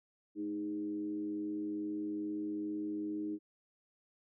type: tone with frequency modulation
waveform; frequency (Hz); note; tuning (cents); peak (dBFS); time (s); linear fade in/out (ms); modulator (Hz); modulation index
sine; 311.1; D#4; 0; -35; 0.35-3.39; 50; 97.6; 0.52
effects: none